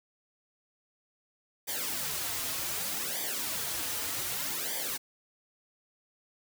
white noise with flanger, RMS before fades -34 dBFS, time 1.67-4.98 s, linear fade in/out 20 ms, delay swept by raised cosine 0.73 to 5.33 ms, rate 0.65 Hz, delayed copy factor -0.85, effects none

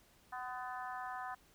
harmonic tone with a mistuned harmonic, 250.6 Hz, B3, 25 cents sharp, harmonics 3 / 4 / 5 / 6 / 7, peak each -44 / -46 / -48 / -50 / -51 dBFS, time 0.32-1.35 s, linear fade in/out 10 ms, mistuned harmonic 4, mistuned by +22 cents, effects pink hiss -67 dBFS RMS until 1.54 s

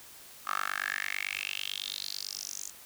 10% pulse tone with high-pass filter sweep, 49 Hz, G1, in tune, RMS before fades -36 dBFS, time 0.45-2.72 s, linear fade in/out 50 ms, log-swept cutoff 1200 to 7000 Hz, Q 5.7, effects white hiss -51 dBFS RMS until 2.85 s

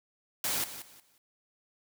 white noise with echo, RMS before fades -31 dBFS, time 0.44-0.64 s, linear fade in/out 2 ms, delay 180 ms, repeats 3, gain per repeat -12 dB, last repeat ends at 1.18 s, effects none

